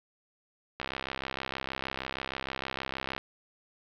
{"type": "click train", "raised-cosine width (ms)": 0.3, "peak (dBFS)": -17, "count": 159, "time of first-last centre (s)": [0.8, 3.18], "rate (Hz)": 66.4, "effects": ["low-pass 5000 Hz 12 dB/octave", "9-bit"]}